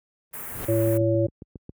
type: noise with exponential growth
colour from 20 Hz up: brown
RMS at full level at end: -26 dBFS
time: 0.31-0.65 s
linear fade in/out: 1 ms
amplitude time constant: 72 ms
type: band-stop noise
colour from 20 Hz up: white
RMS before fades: -36 dBFS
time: 0.33-0.98 s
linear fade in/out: 10 ms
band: 2100 to 9600 Hz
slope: 24 dB/octave
type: harmonic tone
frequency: 112.5 Hz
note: A2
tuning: 39 cents sharp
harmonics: 1 / 3 / 5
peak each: -23 / -23 / -23 dBFS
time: 0.68-1.27 s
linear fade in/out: 10 ms
type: click train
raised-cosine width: 3 ms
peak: -25 dBFS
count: 8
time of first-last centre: 0.74-1.694 s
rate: 7.34 Hz
effects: high-pass 60 Hz 12 dB/octave